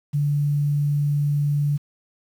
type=tone; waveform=sine; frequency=145.2 Hz; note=D3; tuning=19 cents flat; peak=-18 dBFS; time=0.13-1.78 s; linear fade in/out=20 ms; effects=8-bit

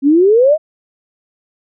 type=exponential sweep; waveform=sine; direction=up; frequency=266.7 to 649 Hz; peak=-6 dBFS; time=0.02-0.58 s; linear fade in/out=50 ms; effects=none

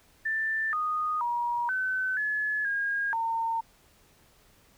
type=tone with pitch steps; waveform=sine; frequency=1773 / 1237 / 954 / 1520 / 1709 / 1628 / 911 Hz; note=A6 / D#6 / A#5 / F#6 / G#6 / G#6 / A#5; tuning=+13 / -10 / +40 / +46 / +49 / -35 / -40 cents; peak=-26 dBFS; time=0.25-3.61 s; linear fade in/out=10 ms; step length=480 ms; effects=pink hiss -61 dBFS RMS until 4.77 s

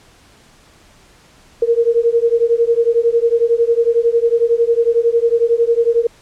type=beating tone pair; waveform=sine; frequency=460.8 / 471.8 Hz; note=A#4 / A#4; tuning=-20 / +21 cents; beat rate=11 Hz; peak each=-14 dBFS; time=1.62-6.07 s; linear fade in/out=5 ms; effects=pink hiss -48 dBFS RMS until 6.21 s + low-pass 9000 Hz 12 dB/octave

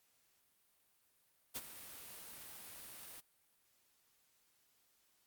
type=noise with ADSR envelope; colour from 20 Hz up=white; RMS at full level=-40 dBFS; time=1.54-3.21 s; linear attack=26 ms; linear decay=35 ms; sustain=-12 dB; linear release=18 ms; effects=white hiss -75 dBFS RMS until 5.26 s + Opus 48 kbps

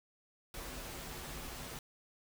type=noise with comb filter; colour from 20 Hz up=pink; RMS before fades=-45 dBFS; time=0.54-1.79 s; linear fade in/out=2 ms; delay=9.8 ms; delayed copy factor=-0.55; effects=none

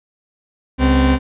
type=tone pair together; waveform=40% pulse; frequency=68.3 / 257.7 Hz; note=C#2 / C4; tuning=-25 / -26 cents; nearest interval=octave + major seventh; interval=2299 cents; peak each=-13 dBFS; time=0.78-1.19 s; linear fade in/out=50 ms; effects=resampled to 8000 Hz

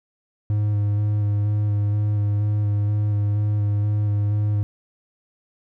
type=tone with vibrato; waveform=triangle; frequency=103.83 Hz; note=G#2; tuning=in tune; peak=-16 dBFS; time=0.5-4.63 s; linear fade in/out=0 ms; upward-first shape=square; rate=2.1 Hz; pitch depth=14 cents each way; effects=none

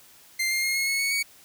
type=tone with pitch steps; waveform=sawtooth; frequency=2093 / 2117 / 2142 / 2167 / 2192 / 2217 / 2243 Hz; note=C7 / C7 / C7 / C#7 / C#7 / C#7 / C#7; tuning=0 / +20 / +40 / -40 / -20 / 0 / +20 cents; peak=-20 dBFS; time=0.39-1.23 s; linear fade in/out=10 ms; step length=120 ms; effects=white hiss -53 dBFS RMS until 1.44 s

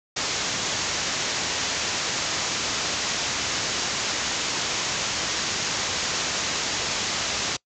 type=low-pass noise; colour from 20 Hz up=white; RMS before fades=-27 dBFS; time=0.16-7.57 s; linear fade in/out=10 ms; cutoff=7200 Hz; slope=96 dB/octave; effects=noise-tail reverb RT60 0.1 s tail -24 dB re dry + high-pass 60 Hz 12 dB/octave

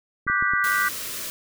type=clicks; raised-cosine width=3 ms; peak=-23 dBFS; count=4; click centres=0.267 / 0.299 / 0.425 / 0.536 s
type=chord; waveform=sine; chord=G major seventh; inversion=second; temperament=just; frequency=1176 / 1470 / 1568 / 1960 Hz; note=D6 / F#6 / G6 / B6; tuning=+2 / -12 / 0 / -14 cents; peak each=-25 dBFS; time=0.27-0.89 s; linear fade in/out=10 ms
type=band-stop noise; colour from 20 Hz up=white; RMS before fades=-32 dBFS; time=0.64-1.3 s; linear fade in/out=0 ms; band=670 to 990 Hz; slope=96 dB/octave
effects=none

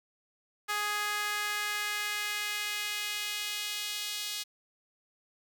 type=tone with high-pass filter sweep; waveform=sawtooth; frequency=416.3 Hz; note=G#4; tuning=4 cents sharp; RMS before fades=-34 dBFS; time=0.68-4.44 s; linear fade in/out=20 ms; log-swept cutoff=1300 to 3600 Hz; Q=1.5; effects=none

